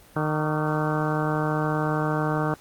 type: harmonic tone with a mistuned harmonic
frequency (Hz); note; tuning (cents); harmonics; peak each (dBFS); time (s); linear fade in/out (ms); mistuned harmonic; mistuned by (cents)
153.1; D#3; -28; 1 / 2 / 3 / 4 / 5 / 6 / 7 / 8 / 9 / 10; -26 / -29 / -31 / -32 / -33 / -34 / -34 / -35 / -36 / -36; 0.16-2.54; 2; 7; +76
effects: pink hiss -52 dBFS RMS until 2.6 s + Opus 32 kbps